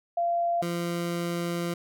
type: tone pair in turn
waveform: sine / 20% pulse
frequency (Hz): 688 / 172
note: F5 / F3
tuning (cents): -26 / -26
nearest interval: 2 octaves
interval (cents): 2400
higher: first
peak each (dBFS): -23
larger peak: neither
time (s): 0.17-0.62 / 0.62-1.74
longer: second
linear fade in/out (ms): 5
effects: none